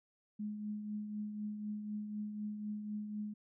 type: tone with tremolo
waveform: sine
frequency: 210.2 Hz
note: G#3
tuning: 21 cents sharp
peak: -36 dBFS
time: 0.39-3.34 s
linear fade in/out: 10 ms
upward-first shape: triangle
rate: 4 Hz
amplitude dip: 50%
effects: none